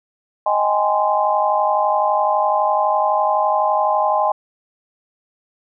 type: chord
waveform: sine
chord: Ab major seventh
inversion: second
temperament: just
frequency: 623 / 778.7 / 830.6 / 1038.3 Hz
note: Eb5 / G5 / Ab5 / C6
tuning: +2 / -12 / 0 / -14 cents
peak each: -20 / -23 / -18 / -20 dBFS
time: 0.46-4.32 s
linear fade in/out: 5 ms
effects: none